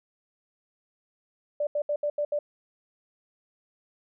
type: tone bursts at uneven times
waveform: sine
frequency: 588 Hz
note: D5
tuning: 2 cents sharp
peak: -24 dBFS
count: 6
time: 1.6-1.67 / 1.75-1.82 / 1.89-1.96 / 2.03-2.1 / 2.18-2.25 / 2.32-2.39 s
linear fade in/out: 5 ms
effects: none